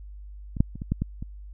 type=clicks; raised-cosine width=5 ms; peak=-21 / -6 / -24 / -20 / -11 / -13 / -22 dBFS; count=7; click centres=0.568 / 0.605 / 0.756 / 0.819 / 0.92 / 1.02 / 1.225 s; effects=added 50 Hz sine -39 dBFS peak until 1.53 s